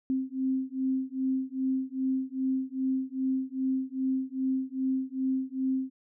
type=beating tone pair; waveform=sine; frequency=261.6 / 264.1 Hz; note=C4 / C4; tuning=0 / +16 cents; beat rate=2.5 Hz; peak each=-30 dBFS; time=0.1-5.9 s; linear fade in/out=0 ms; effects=none